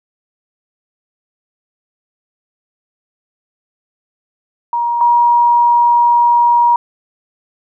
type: tone pair in turn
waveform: sine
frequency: 947 / 952.3 Hz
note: A#5 / A#5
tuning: +27 / +37 cents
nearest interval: unison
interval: 10 cents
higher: second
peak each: -13 / -7 dBFS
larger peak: second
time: 4.73-5.01 / 5.01-6.76 s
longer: second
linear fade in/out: 2 ms
effects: none